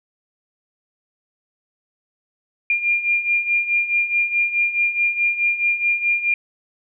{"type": "beating tone pair", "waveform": "sine", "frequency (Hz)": [2400, 2404.7], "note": ["D7", "D7"], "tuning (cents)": [37, 40], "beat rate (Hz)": 4.7, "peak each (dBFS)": [-23, -18], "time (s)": [2.7, 6.34], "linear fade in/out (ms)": 2, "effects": []}